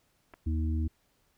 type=clicks; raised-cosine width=0.5 ms; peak=-34 dBFS; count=2; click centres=0.337 / 0.34 s
type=harmonic tone; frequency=79 Hz; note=D#2; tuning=27 cents sharp; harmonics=1 / 3 / 4; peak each=-27 / -37 / -39 dBFS; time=0.46-0.88 s; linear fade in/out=10 ms
effects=pink hiss -71 dBFS RMS until 1.37 s